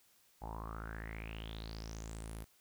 sawtooth tone with low-pass filter sweep, 54.9 Hz, A1, 3 cents flat, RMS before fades -45 dBFS, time 0.41-2.45 s, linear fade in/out 20 ms, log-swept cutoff 810 to 12000 Hz, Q 8.3, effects white hiss -69 dBFS RMS until 2.6 s

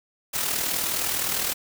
white noise with amplitude modulation, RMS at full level -24 dBFS, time 0.33-1.54 s, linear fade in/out 20 ms, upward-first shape sine, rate 39.6 Hz, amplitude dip 50%, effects none

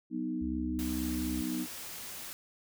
sine chord, B major, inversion second, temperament equal, 185 / 246.9 / 311.1 Hz, F#3 / B3 / D#4, 0 / 0 / 0 cents, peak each -40 / -35 / -35 dBFS, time 0.1-1.67 s, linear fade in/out 50 ms
sine tone, 70.3 Hz, C#2, 25 cents sharp, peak -38 dBFS, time 0.41-1.42 s, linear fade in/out 10 ms
white noise, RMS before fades -43 dBFS, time 0.79-2.33 s, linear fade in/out 0 ms
effects none

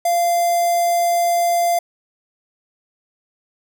square tone with notch filter, 692 Hz, F5, 16 cents flat, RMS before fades -17 dBFS, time 0.05-1.79 s, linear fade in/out 5 ms, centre 2800 Hz, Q 0.62, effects none

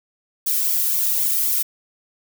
violet noise with flanger, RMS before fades -20 dBFS, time 0.46-1.63 s, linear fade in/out 10 ms, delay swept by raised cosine 0.87 to 1.65 ms, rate 3.9 Hz, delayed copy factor +0.7, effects none

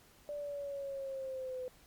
sine linear sweep, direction down, 587.3 to 504 Hz, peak -38 dBFS, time 0.29-1.68 s, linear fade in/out 0 ms, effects pink hiss -63 dBFS RMS until 1.86 s + Opus 48 kbps

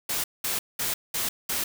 white noise bursts, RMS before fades -28 dBFS, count 5, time 0.09-1.64 s, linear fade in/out 5 ms, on 150 ms, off 200 ms, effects none

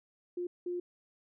sine tone bursts at uneven times, 354 Hz, F4, 23 cents sharp, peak -33 dBFS, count 2, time 0.37-0.47 / 0.66-0.8 s, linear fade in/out 5 ms, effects none

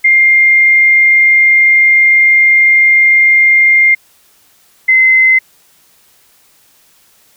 sine tone pair in turn, 2111 / 2059 Hz, C7 / C7, +15 / -28 cents, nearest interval unison, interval 43 cents, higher first, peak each -4 dBFS, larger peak neither, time 0.04-3.95 / 4.88-5.39 s, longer first, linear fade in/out 10 ms, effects white hiss -49 dBFS RMS until 7.36 s

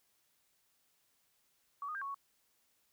sine tone with pitch steps, 1133 / 1235 / 1592 / 1107 / 1113 Hz, C#6 / D#6 / G6 / C#6 / C#6, +37 / -13 / +26 / -3 / +7 cents, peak -38 dBFS, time 1.82-2.145 s, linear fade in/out 2 ms, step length 65 ms, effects white hiss -75 dBFS RMS until 2.92 s

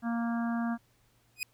harmonic tone, 233.1 Hz, A#3, in tune, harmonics 1 / 3 / 4 / 5 / 6 / 7, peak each -29 / -39 / -45 / -43 / -45 / -44 dBFS, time 0.02-0.78 s, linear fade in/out 50 ms
sawtooth tone with exponential growth, 2494 Hz, D#7, 3 cents sharp, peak -24 dBFS, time 1.36-1.43 s, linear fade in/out 1 ms, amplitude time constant 15 ms
effects added 117 Hz sine -69 dBFS peak until 1.53 s + pink hiss -69 dBFS RMS until 1.53 s

